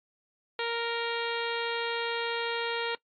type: harmonic tone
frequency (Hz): 466.2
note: A#4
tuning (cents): 0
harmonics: 1 / 2 / 3 / 4 / 5 / 6 / 7 / 8 / 9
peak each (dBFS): -33 / -36 / -38 / -39 / -40 / -41 / -41 / -42 / -43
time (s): 0.59-2.95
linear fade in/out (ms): 2
effects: noise-tail reverb RT60 0.1 s tail -23 dB re dry + AAC 48 kbps